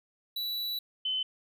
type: tone pair in turn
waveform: square / sine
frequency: 3942 / 3044 Hz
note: B7 / F#7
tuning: -4 / +48 cents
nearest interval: major third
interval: 448 cents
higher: first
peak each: -32 / -28 dBFS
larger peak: second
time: 0.36-0.79 / 1.05-1.23 s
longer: first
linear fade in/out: 5 ms
effects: none